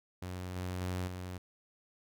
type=tone with level steps; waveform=sawtooth; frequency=91.1 Hz; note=F#2; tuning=26 cents flat; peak=-35 / -32 / -30 / -36 dBFS; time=0.22-1.38 s; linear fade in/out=5 ms; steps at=0.56 / 0.81 / 1.07 s; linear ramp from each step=5 ms; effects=none